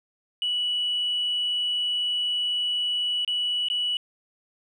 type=tone with dropouts; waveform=sine; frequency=2946 Hz; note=F#7; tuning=8 cents flat; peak=-22 dBFS; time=0.42-3.97 s; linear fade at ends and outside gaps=1 ms; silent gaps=3.248-3.277 / 3.685-3.7 s; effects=tanh soft clip ceiling -19 dBFS